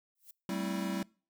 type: noise with exponential growth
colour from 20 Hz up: violet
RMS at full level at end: -47 dBFS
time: 0.15-0.31 s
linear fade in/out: 5 ms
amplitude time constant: 34 ms
type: chord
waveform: square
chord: A minor seventh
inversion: third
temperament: equal with one note detuned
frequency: 193.08 / 220 / 261.6 / 329.6 Hz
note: G3 / A3 / C4 / E4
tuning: -26 / 0 / 0 / 0 cents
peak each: -36 / -42 / -42 / -40 dBFS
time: 0.49-1.03 s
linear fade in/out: 2 ms
effects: noise-tail reverb RT60 0.4 s tail -25 dB re dry